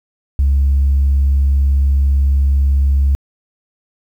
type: tone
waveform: sine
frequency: 69 Hz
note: C#2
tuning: 7 cents flat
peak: -8 dBFS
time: 0.39-3.15 s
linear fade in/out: 0 ms
effects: tanh soft clip ceiling -7 dBFS + 8-bit